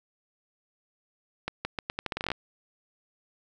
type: accelerating click train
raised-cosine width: 0.3 ms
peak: -14 dBFS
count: 14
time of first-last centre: 1.48-2.317 s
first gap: 170 ms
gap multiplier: 0.81
effects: none